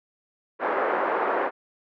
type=band-pass noise; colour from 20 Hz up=pink; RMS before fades=-25 dBFS; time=0.59-1.51 s; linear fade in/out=50 ms; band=380 to 1600 Hz; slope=24 dB/octave; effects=none